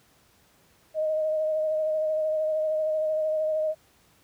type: tone with vibrato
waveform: sine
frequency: 623 Hz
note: D#5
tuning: 2 cents sharp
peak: -23 dBFS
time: 0.94-3.75 s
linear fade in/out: 50 ms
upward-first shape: sine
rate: 13 Hz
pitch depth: 21 cents each way
effects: pink hiss -61 dBFS RMS until 4.23 s + high-pass 60 Hz 12 dB/octave